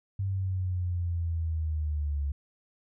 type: linear sweep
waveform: sine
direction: down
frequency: 98 to 70 Hz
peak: -27 dBFS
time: 0.19-2.32 s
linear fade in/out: 5 ms
effects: none